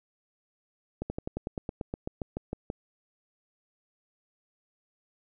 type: slowing click train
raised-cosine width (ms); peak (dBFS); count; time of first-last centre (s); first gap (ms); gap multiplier
2; -19; 15; 1.02-2.701; 80; 1.06
effects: none